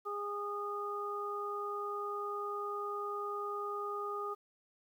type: harmonic tone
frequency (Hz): 410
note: G#4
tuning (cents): -22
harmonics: 1 / 2 / 3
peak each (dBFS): -40 / -47 / -38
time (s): 0.05-4.35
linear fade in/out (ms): 20
effects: 11-bit